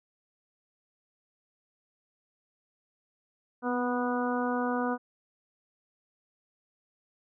harmonic tone with a mistuned harmonic, 245.6 Hz, B3, 9 cents flat, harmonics 1 / 2 / 3 / 4 / 5 / 6, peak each -30 / -33 / -35 / -36 / -37 / -38 dBFS, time 3.62-4.98 s, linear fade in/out 50 ms, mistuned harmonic 1, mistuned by +18 cents, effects none

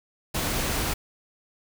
pink noise, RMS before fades -27 dBFS, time 0.34-0.94 s, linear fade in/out 10 ms, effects none

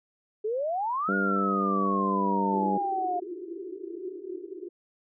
sine exponential two-way sweep, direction up then down, 411.9 to 1447 to 703 Hz, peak -26 dBFS, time 0.44-3.2 s, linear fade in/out 10 ms, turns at 1.14 s
harmonic tone, 98 Hz, G2, in tune, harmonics 2 / 3 / 4 / 5 / 6 / 7, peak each -28 / -33 / -33 / -35 / -40 / -41 dBFS, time 1.08-2.78 s, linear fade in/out 10 ms
pink band-pass noise, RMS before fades -38 dBFS, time 2.52-4.69 s, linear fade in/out 10 ms, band 340 to 390 Hz, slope 96 dB/octave
effects none

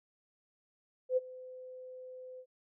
sine tone with ADSR envelope, 510 Hz, C5, 44 cents flat, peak -24 dBFS, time 1.09-2.46 s, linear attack 79 ms, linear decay 25 ms, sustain -21 dB, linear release 67 ms, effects none

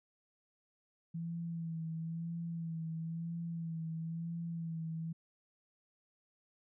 sine tone with vibrato, 165.2 Hz, E3, 4 cents sharp, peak -37 dBFS, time 1.14-5.13 s, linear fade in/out 10 ms, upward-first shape sine, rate 1 Hz, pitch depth 36 cents each way, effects none

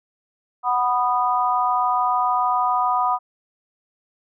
sine chord, B major, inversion second, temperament just, 740.8 / 987.8 / 1234.7 Hz, F#5 / B5 / D#6, +2 / 0 / -14 cents, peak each -22 / -21 / -22 dBFS, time 0.63-3.19 s, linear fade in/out 50 ms, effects none

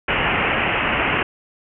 white low-pass noise, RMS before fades -20 dBFS, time 0.08-1.23 s, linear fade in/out 5 ms, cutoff 2900 Hz, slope 96 dB/octave, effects none

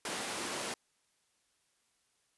pink high-pass noise, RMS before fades -38 dBFS, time 0.05-0.74 s, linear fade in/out 2 ms, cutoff 290 Hz, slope 12 dB/octave, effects white hiss -75 dBFS RMS until 2.37 s + resampled to 24000 Hz

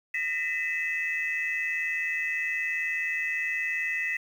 sine tone cluster, 1840 / 1999 / 2602 Hz, A#6 / B6 / E7, -23 / +20 / -23 cents, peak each -33 / -28 / -32 dBFS, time 0.14-4.17 s, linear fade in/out 5 ms, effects tanh soft clip ceiling -20 dBFS + 9-bit

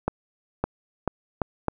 accelerating click train, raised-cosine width 1 ms, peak -9 dBFS, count 5, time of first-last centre 0.08-1.683 s, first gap 560 ms, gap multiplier 0.78, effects none

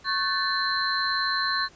sine tone cluster, 1100 / 1516 / 1752 / 4091 / 4270 Hz, C#6 / F#6 / A6 / C8 / C8, -14 / +42 / -8 / -40 / +34 cents, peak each -28 / -31 / -29 / -28 / -37 dBFS, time 0.04-1.69 s, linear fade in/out 50 ms, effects pink hiss -54 dBFS RMS until 1.75 s + resampled to 16000 Hz

